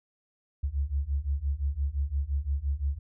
sine beating tone pair, 67.4 / 73.2 Hz, C#2 / D2, -48 / -5 cents, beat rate 5.8 Hz, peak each -30 / -29 dBFS, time 0.63-2.99 s, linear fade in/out 10 ms, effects none

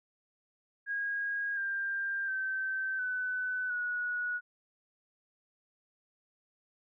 sine tone with pitch steps, 1637 / 1591.3 / 1546.9 / 1503.7 / 1461.8 Hz, G#6 / G6 / G6 / F#6 / F#6, -25 / +26 / -23 / +28 / -21 cents, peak -31 dBFS, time 0.86-4.41 s, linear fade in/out 50 ms, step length 710 ms, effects none

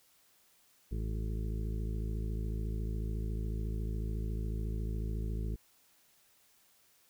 harmonic tone, 54 Hz, A1, 32 cents flat, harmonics 1 / 2 / 3 / 4 / 6 / 7 / 8, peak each -34 / -40 / -44 / -46 / -50 / -51 / -52 dBFS, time 0.91-5.56 s, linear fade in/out 10 ms, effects white hiss -67 dBFS RMS until 7.09 s

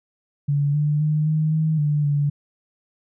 sine tone with pitch steps, 143.5 / 148.7 / 152.5 / 155.5 / 157.5 / 148.1 / 144.6 Hz, D3 / D3 / D#3 / D#3 / D#3 / D3 / D3, -40 / +22 / -34 / -1 / +21 / +15 / -27 cents, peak -17 dBFS, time 0.48-2.3 s, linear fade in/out 10 ms, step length 260 ms, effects none

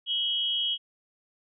sine tone pair together, 2960 / 3257 Hz, F#7 / G#7, 0 / -34 cents, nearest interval major second, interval 166 cents, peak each -29 / -27 dBFS, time 0.06-0.78 s, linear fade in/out 50 ms, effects none

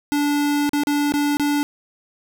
square tone with dropouts, 290.5 Hz, D4, 19 cents flat, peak -18 dBFS, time 0.12-1.63 s, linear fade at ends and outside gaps 0 ms, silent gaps 0.693-0.733 / 0.835-0.871 / 1.121-1.139 / 1.37-1.397 s, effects none

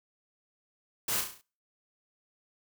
white noise with echo, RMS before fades -31 dBFS, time 1.08-1.21 s, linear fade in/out 5 ms, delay 34 ms, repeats 6, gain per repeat -5 dB, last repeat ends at 1.414 s, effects noise-tail reverb RT60 0.4 s tail -25 dB re dry

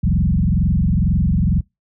sine tone with frequency modulation, 121 Hz, B2, 35 cents flat, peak -13 dBFS, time 0.03-1.61 s, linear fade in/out 10 ms, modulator 22.1 Hz, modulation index 3.5, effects noise-tail reverb RT60 0.2 s tail -24 dB re dry

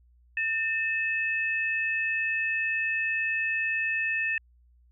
sine tone pair together, 1800 / 2591 Hz, A6 / E7, +39 / -30 cents, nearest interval tritone, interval 631 cents, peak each -28 dBFS, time 0.37-4.38 s, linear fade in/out 2 ms, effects added 60 Hz sine -57 dBFS peak until 4.91 s

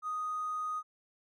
triangle tone with hard clipping, 1244.5 Hz, D#6, in tune, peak -33 dBFS, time 0.02-0.83 s, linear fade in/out 50 ms, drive 3 dB, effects none

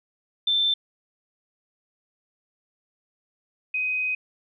sine tone pair in turn, 3551 / 2511 Hz, A7 / D#7, +15 / +15 cents, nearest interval tritone, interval 600 cents, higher first, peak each -19 / -23 dBFS, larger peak first, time 0.47-0.74 / 3.74-4.15 s, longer second, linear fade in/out 5 ms, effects none

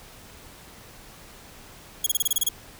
10% pulse tone bursts, 3325 Hz, G#7, 1 cent sharp, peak -11 dBFS, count 9, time 2.04-2.489 s, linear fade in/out 5 ms, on 25 ms, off 28 ms, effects pink hiss -47 dBFS RMS until 2.79 s

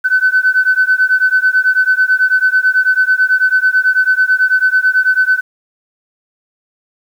sine beating tone pair, 1509 / 1518.1 Hz, F#6 / F#6, +34 / +44 cents, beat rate 9.1 Hz, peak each -11 dBFS, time 0.04-5.41 s, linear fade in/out 20 ms, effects tanh soft clip ceiling -2 dBFS + 7-bit

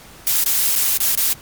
blue noise with dropouts, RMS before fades -17 dBFS, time 0.27-1.33 s, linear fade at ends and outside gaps 0 ms, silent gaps 0.438-0.461 / 0.754-0.76 / 0.974-1.004 / 1.151-1.175 s, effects pink hiss -42 dBFS RMS until 1.41 s + MP3 96 kbps

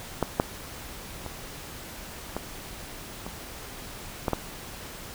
clicks, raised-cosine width 1 ms, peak -9 / -6 / -22 / -15 / -21 / -11 / -10 dBFS, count 7, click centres 0.227 / 0.399 / 1.263 / 2.366 / 3.265 / 4.282 / 4.333 s, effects pink hiss -41 dBFS RMS until 5.14 s

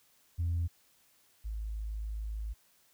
sine tone pair in turn, 84.8 / 53.54 Hz, E2 / A1, +50 / -47 cents, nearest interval minor sixth, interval 797 cents, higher first, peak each -27 / -34 dBFS, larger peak first, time 0.38-0.68 / 1.44-2.54 s, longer second, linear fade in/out 20 ms, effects tanh soft clip ceiling -26 dBFS + white hiss -67 dBFS RMS until 2.93 s

